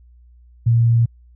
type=tone; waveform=sine; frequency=116.54 Hz; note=A#2; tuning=in tune; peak=-11 dBFS; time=0.66-1.06 s; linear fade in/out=10 ms; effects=added 60 Hz sine -45 dBFS peak until 1.35 s